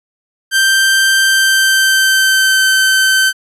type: tone with pitch glide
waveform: sawtooth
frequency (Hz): 1568 to 1542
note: G6 to G6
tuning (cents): 0 to -29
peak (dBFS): -5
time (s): 0.51-3.33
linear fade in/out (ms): 50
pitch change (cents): -29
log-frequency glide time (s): 1.22-2.67
effects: resampled to 32000 Hz